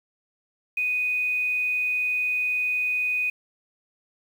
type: tone with quantisation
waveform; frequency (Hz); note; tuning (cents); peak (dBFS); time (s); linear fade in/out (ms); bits
sine; 2489; D#7; 0; -22; 0.77-3.3; 5; 8
effects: none